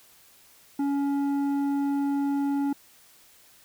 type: tone with low-pass filter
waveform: square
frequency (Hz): 280.9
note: C#4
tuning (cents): +23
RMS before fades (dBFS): -26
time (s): 0.79-2.73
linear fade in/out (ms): 5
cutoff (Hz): 770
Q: 0.87
effects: white hiss -56 dBFS RMS until 3.64 s